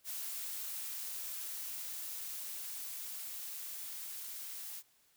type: noise with level ramp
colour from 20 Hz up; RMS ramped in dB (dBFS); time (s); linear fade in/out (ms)
blue; -41 to -45; 0.04-4.83; 50
effects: white hiss -70 dBFS RMS until 5.16 s